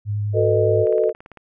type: tone with vibrato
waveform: sine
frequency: 103.83 Hz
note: G#2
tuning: in tune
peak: -20 dBFS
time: 0.05-0.86 s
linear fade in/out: 50 ms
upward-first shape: sine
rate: 10 Hz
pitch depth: 12 cents each way
type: chord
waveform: sine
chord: B dominant seventh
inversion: second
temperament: just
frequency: 370.4 / 444.5 / 493.9 / 617.4 Hz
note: F#4 / A4 / B4 / D#5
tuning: +2 / +18 / 0 / -14 cents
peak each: -23 / -18 / -24 / -20 dBFS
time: 0.33-1.13 s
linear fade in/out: 50 ms
type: click train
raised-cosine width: 0.5 ms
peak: -26 dBFS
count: 10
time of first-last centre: 0.87-1.373 s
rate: 17.9 Hz
effects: none